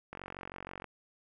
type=click train; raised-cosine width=0.5 ms; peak=-27 dBFS; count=34; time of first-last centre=0.13-0.843 s; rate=46.3 Hz; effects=none